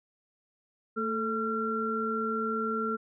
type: tone cluster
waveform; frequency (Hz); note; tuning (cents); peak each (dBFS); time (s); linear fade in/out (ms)
sine; 223.8 / 438.7 / 1367; A3 / A4 / F6; +30 / -5 / -37; -33 / -33 / -31; 0.96-2.97; 20
effects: none